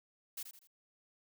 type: noise with echo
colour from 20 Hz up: blue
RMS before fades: -42 dBFS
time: 0.37-0.43 s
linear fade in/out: 5 ms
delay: 81 ms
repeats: 3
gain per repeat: -8 dB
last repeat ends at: 0.673 s
effects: none